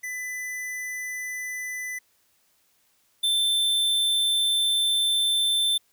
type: tone pair in turn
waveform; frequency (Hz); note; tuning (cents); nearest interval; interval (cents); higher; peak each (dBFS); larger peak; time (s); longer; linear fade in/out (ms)
square; 2000 / 3548; B6 / A7; +21 / +14; minor seventh; 993; second; -31 / -21; second; 0.03-1.99 / 3.23-5.78; second; 10
effects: white hiss -66 dBFS RMS until 5.92 s